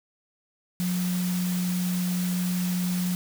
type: tone in noise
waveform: sine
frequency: 180 Hz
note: F#3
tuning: 47 cents flat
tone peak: -24 dBFS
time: 0.8-3.15 s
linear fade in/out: 0 ms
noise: white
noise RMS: -36 dBFS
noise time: 0.8-3.15 s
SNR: +9 dB
effects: none